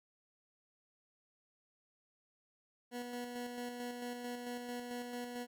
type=tone with tremolo; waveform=20% pulse; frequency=243.5 Hz; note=B3; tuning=24 cents flat; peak=-35 dBFS; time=2.91-5.47 s; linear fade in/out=50 ms; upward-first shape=square; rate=4.5 Hz; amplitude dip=35%; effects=none